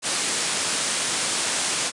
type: low-pass noise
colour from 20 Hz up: white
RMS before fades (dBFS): -25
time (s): 0.02-1.92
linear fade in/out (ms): 50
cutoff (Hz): 10000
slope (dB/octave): 96
effects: high-pass 150 Hz 12 dB/octave + resampled to 24000 Hz